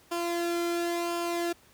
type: tone with flanger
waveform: sawtooth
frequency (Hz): 343.2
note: F4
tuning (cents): -30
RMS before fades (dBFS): -30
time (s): 0.11-1.53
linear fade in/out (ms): 10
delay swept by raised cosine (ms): 0.5 to 1.11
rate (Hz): 0.95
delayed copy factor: -0.55
effects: pink hiss -59 dBFS RMS until 1.73 s + high-pass 60 Hz 12 dB/octave